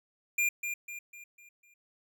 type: tone with echo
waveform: square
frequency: 2400 Hz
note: D7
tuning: 37 cents sharp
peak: -26 dBFS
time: 0.38-0.49 s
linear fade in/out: 5 ms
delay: 250 ms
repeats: 5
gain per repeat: -7 dB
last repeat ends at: 1.74 s
effects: none